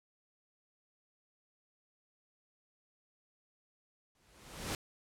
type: noise with exponential growth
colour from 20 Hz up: pink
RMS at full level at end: -35 dBFS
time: 4.15-4.75 s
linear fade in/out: 1 ms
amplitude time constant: 130 ms
effects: low-pass 11000 Hz 12 dB/octave